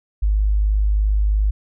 sine tone, 51.5 Hz, G#1, 14 cents flat, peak -14 dBFS, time 0.22-1.51 s, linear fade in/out 10 ms, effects none

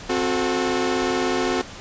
sawtooth chord, F# diminished, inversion second, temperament equal with one note detuned, 261.6 / 363.6 / 440 Hz, C4 / F#4 / A4, 0 / -30 / 0 cents, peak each -21 / -19 / -23 dBFS, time 0.09-1.62 s, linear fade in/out 10 ms, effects pink hiss -38 dBFS RMS until 1.8 s + resampled to 16000 Hz

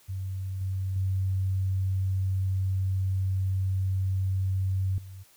sine tone with level steps, 95 Hz, F#2, 46 cents sharp, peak -30 / -27 / -24 / -40 dBFS, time 0.08-5.24 s, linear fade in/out 20 ms, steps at 0.61 / 0.96 / 4.98 s, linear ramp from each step 2 ms, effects white hiss -59 dBFS RMS until 5.36 s

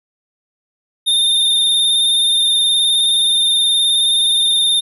square tone with vibrato, 3637 Hz, A#7, 43 cents flat, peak -12 dBFS, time 1.06-4.81 s, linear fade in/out 20 ms, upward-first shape sine, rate 19 Hz, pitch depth 31 cents each way, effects none

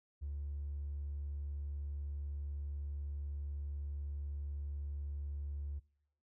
sine tone with hard clipping, 72 Hz, D2, 34 cents flat, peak -39 dBFS, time 0.21-5.8 s, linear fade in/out 20 ms, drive 1 dB, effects noise-tail reverb RT60 0.8 s tail -25 dB re dry

